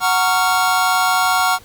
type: chord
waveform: square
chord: Gb major seventh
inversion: none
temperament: just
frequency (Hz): 740 / 925 / 1110 / 1387.5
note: Gb5 / Bb5 / Db6 / F6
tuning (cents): 0 / -14 / +2 / -12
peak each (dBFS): -19 / -23 / -21 / -19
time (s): 0-1.59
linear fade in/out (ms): 50
effects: pink hiss -45 dBFS RMS until 1.64 s